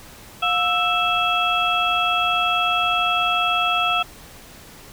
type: harmonic tone with a mistuned harmonic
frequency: 660 Hz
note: E5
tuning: 2 cents sharp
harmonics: 1 / 2 / 4 / 5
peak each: -24 / -21 / -23 / -24 dBFS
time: 0.42-4.03 s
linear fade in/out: 10 ms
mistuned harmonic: 1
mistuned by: +130 cents
effects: pink hiss -43 dBFS RMS until 4.92 s